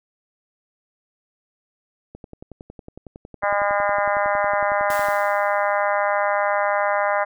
click train, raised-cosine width 2 ms, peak -24 dBFS, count 33, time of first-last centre 2.15-5.086 s, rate 10.9 Hz
harmonic tone, 203 Hz, G#3, 39 cents flat, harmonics 3 / 4 / 5 / 6 / 7 / 8 / 9 / 10, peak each -22 / -24 / -26 / -28 / -29 / -30 / -31 / -32 dBFS, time 3.42-7.25 s, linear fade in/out 20 ms
white noise with exponential decay, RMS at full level -33 dBFS, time 4.9-5.92 s, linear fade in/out 2 ms, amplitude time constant 220 ms
effects none

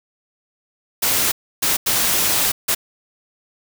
white noise bursts at uneven times, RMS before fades -18 dBFS, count 4, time 1.02-1.32 / 1.62-1.77 / 1.86-2.52 / 2.68-2.75 s, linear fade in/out 10 ms, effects none

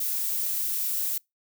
violet noise, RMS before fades -28 dBFS, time 0-1.18 s, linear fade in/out 5 ms, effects noise-tail reverb RT60 0.2 s tail -26 dB re dry

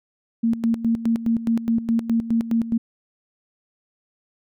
sine tone with tremolo, 229.3 Hz, A#3, 28 cents flat, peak -16 dBFS, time 0.43-2.78 s, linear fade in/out 10 ms, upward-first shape square, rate 4.8 Hz, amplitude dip 75%, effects none

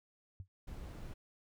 sine tone with exponential decay, 94.2 Hz, F#2, 32 cents sharp, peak -39 dBFS, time 0.4-0.48 s, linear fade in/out 0 ms, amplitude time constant 16 ms
brown noise, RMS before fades -46 dBFS, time 0.67-1.14 s, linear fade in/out 10 ms
effects none

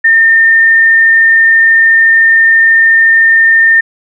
sine tone, 1813 Hz, A#6, 49 cents flat, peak -3 dBFS, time 0.04-3.81 s, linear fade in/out 10 ms, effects none

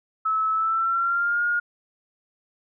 sine tone with pitch glide, 1300 to 1425.9 Hz, E6 to F6, -24 to +36 cents, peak -20 dBFS, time 0.25-1.6 s, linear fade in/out 10 ms, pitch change +160 cents, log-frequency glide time 0.52-1.43 s, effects none

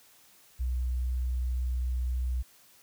sine tone, 62.3 Hz, B1, 16 cents sharp, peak -27 dBFS, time 0.59-2.43 s, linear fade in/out 20 ms, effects white hiss -59 dBFS RMS until 2.82 s

